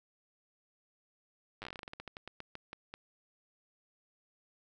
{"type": "slowing click train", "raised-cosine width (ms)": 0.3, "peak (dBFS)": -27, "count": 21, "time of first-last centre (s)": [1.62, 2.94], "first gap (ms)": 9, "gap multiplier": 1.18, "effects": []}